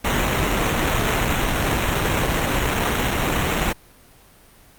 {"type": "noise with sample-and-hold", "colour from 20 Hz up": "pink", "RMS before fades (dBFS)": -20, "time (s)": [0.04, 3.73], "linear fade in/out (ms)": 10, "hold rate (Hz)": 4900, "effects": ["pink hiss -50 dBFS RMS until 4.78 s", "Opus 32 kbps"]}